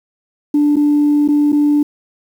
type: tone with dropouts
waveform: sine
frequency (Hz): 293.7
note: D4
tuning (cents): 0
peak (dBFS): -8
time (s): 0.54-1.83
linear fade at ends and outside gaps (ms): 5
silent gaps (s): 0.759-0.766 / 1.278-1.286 / 1.521-1.527
effects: tanh soft clip ceiling -6 dBFS + 7-bit